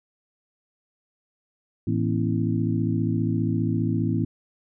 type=harmonic tone with a mistuned harmonic; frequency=54.9 Hz; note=A1; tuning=3 cents flat; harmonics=2 / 3 / 4 / 5 / 6; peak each=-25 / -27 / -28 / -29 / -30 dBFS; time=1.87-4.25 s; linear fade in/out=5 ms; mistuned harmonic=4; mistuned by=+150 cents; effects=none